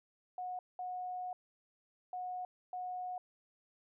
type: tone bursts at uneven times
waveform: sine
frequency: 729 Hz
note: F#5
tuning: 26 cents flat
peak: -38 dBFS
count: 4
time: 0.38-0.59 / 0.79-1.33 / 2.13-2.45 / 2.73-3.18 s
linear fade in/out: 2 ms
effects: none